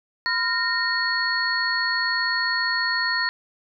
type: tone cluster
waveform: sine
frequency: 1010 / 1397 / 1844 / 4361 Hz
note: B5 / F6 / A#6 / C#8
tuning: +39 / 0 / -19 / -29 cents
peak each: -30 / -30 / -23 / -26 dBFS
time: 0.26-3.29 s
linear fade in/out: 0 ms
effects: none